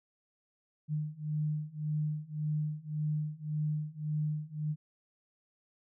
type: beating tone pair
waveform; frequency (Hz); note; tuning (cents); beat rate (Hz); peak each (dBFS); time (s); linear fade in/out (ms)
sine; 151 / 152.8; D3 / D#3; +48 / -31; 1.8; -35 / -34; 0.88-4.76; 50
effects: none